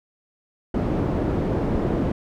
white low-pass noise, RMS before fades -23 dBFS, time 0.74-2.12 s, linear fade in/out 5 ms, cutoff 350 Hz, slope 12 dB/octave, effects none

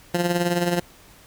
15% pulse tone with tremolo, 174.61 Hz, F3, in tune, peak -11 dBFS, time 0.14-0.8 s, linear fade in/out 5 ms, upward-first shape triangle, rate 19 Hz, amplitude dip 65%, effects pink hiss -50 dBFS RMS until 1.26 s

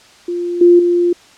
sine tone with level steps, 349.2 Hz, F4, in tune, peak -17 / -4 / -10 dBFS, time 0.28-1.13 s, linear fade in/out 5 ms, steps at 0.61 / 0.79 s, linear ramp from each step 5 ms, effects white hiss -44 dBFS RMS until 1.37 s + low-pass 6000 Hz 12 dB/octave

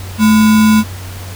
sine tone with sample-and-hold, 216.7 Hz, A3, 26 cents flat, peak -5 dBFS, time 0.18-0.84 s, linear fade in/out 50 ms, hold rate 1225 Hz, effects added 93 Hz sine -25 dBFS peak until 1.35 s + pink hiss -32 dBFS RMS until 1.35 s

